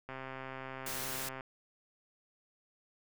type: click train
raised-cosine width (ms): 0.5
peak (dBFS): -28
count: 175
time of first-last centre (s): 0.09-1.408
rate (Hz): 132
type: band-stop noise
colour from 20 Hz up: white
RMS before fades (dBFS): -40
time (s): 0.86-1.29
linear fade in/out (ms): 5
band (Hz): 480 to 1300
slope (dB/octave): 96
effects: none